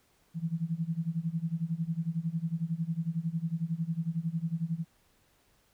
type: tone with tremolo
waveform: sine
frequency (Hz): 164.81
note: E3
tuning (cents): 0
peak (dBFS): -26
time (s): 0.34-4.85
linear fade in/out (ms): 50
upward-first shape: sine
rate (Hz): 11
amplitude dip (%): 90
effects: pink hiss -68 dBFS RMS until 5.73 s